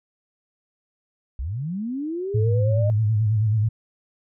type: linear sweep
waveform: sine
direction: up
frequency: 53.9 to 619 Hz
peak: -25 dBFS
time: 1.39-2.9 s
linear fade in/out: 0 ms
type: tone with vibrato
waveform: sine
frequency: 108.1 Hz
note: A2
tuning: 30 cents flat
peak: -17 dBFS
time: 2.34-3.69 s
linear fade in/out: 10 ms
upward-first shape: sine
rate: 9.3 Hz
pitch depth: 73 cents each way
effects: none